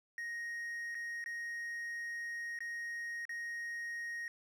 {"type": "tone with dropouts", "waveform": "triangle", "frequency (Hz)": 1872, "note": "A#6", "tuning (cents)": 7, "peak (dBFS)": -37, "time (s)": [0.18, 4.28], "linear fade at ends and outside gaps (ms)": 1, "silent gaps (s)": [[0.946, 0.951], [1.241, 1.26], [2.589, 2.605], [3.253, 3.293]], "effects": []}